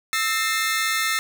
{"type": "tone cluster", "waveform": "sawtooth", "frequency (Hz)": [1309, 1812, 2108, 3523], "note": ["E6", "A#6", "C7", "A7"], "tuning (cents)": [-13, -50, 12, 1], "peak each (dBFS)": [-22, -22, -22, -31], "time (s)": [0.13, 1.19], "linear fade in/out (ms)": 0, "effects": []}